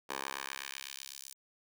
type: tone with high-pass filter sweep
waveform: 10% pulse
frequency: 68 Hz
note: C#2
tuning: 33 cents flat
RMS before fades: -43 dBFS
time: 0.09-1.34 s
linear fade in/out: 10 ms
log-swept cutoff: 650 to 6800 Hz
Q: 0.95
effects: none